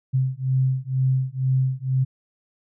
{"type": "beating tone pair", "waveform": "sine", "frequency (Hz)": [130, 132.1], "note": ["C3", "C3"], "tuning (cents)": [-11, 17], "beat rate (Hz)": 2.1, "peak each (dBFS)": -22, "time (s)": [0.13, 2.05], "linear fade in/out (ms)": 20, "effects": []}